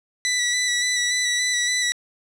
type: tone with vibrato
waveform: 15% pulse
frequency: 1969 Hz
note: B6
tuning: 6 cents flat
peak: -13 dBFS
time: 0.25-1.92 s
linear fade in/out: 0 ms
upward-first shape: square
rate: 3.5 Hz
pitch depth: 17 cents each way
effects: low-pass 9000 Hz 12 dB/octave